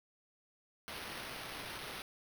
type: noise with sample-and-hold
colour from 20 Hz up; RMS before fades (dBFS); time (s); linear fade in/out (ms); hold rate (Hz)
white; -45; 0.88-2.02; 0; 7350
effects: none